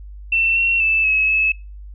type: tone with pitch steps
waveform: sine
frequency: 2687 / 2723 / 2636 / 2574 / 2594 Hz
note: E7 / F7 / E7 / E7 / E7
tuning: +33 / -44 / -1 / -42 / -28 cents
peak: -14 dBFS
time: 0.32-1.52 s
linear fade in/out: 5 ms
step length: 240 ms
effects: noise-tail reverb RT60 0.3 s tail -23 dB re dry + added 50 Hz sine -33 dBFS peak until 1.94 s